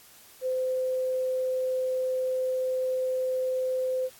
sine tone, 514 Hz, C5, 31 cents flat, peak -25 dBFS, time 0.41-4.1 s, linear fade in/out 50 ms, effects white hiss -53 dBFS RMS until 4.19 s + AAC 64 kbps

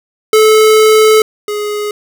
square tone pair in turn, 434 / 417.5 Hz, A4 / G#4, -24 / +9 cents, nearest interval minor second, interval 67 cents, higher first, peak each -5 / -16 dBFS, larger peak first, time 0.33-1.22 / 1.48-1.91 s, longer first, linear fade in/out 2 ms, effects none

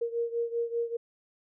sine beating tone pair, 466.2 / 471.3 Hz, A#4 / A#4, 0 / +19 cents, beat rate 5.1 Hz, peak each -30 / -33 dBFS, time 0.01-0.97 s, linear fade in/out 10 ms, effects none

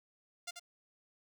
5% pulse tone with echo, 698.5 Hz, F5, in tune, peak -28 dBFS, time 0.47-0.51 s, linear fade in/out 10 ms, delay 87 ms, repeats 1, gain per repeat -6 dB, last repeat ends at 0.597 s, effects none

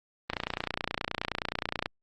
click train, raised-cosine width 0.3 ms, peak -13 dBFS, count 47, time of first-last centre 0.3-1.859 s, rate 29.5 Hz, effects Opus 24 kbps

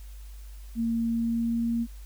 sine tone with pitch glide, 229.6 to 232.5 Hz, A#3 to A#3, -26 to -4 cents, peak -24 dBFS, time 0.75-1.87 s, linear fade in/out 50 ms, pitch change +22 cents, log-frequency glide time 0.94-1.7 s, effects added 50 Hz sine -40 dBFS peak until 2.05 s + white hiss -57 dBFS RMS until 2.05 s

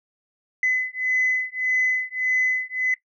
sine beating tone pair, 2019 / 2020.7 Hz, B6 / B6, +38 / +39 cents, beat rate 1.7 Hz, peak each -23 dBFS, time 0.63-2.94 s, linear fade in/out 2 ms, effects noise-tail reverb RT60 0.1 s tail -17 dB re dry + tanh soft clip ceiling -13 dBFS

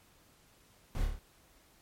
brown noise with echo, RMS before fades -34 dBFS, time 0.95-1.05 s, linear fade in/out 0 ms, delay 28 ms, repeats 5, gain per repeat -3 dB, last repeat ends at 1.19 s, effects pink hiss -64 dBFS RMS until 1.81 s + MP3 64 kbps

